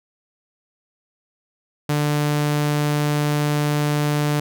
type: tone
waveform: sawtooth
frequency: 147.9 Hz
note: D3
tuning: 13 cents sharp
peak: -14 dBFS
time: 1.89-4.4 s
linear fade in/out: 5 ms
effects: none